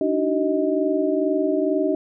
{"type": "tone cluster", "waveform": "sine", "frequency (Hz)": [294, 316.2, 378.4, 628], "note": ["D4", "D#4", "F#4", "D#5"], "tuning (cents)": [2, 28, 39, 16], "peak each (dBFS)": [-23, -26, -23, -24], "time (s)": [0.01, 1.95], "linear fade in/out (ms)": 2, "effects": []}